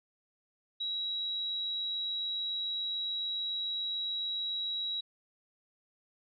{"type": "tone", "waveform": "sine", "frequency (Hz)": 3871, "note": "B7", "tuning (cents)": -35, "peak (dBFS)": -32, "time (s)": [0.8, 5.01], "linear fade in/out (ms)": 10, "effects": []}